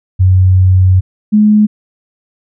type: tone pair in turn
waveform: sine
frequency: 93 / 211.4 Hz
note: F#2 / G#3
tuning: +9 / +31 cents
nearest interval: octave + major second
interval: 1422 cents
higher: second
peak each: -4 dBFS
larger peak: neither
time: 0.19-1.01 / 1.32-1.67 s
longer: first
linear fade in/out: 20 ms
effects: none